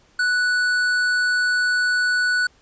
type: tone with tanh clipping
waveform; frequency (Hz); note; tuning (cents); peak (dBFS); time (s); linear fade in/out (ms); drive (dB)
sine; 1480; F#6; 0; -19; 0.19-2.47; 5; 13
effects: pink hiss -57 dBFS RMS until 2.61 s + resampled to 16000 Hz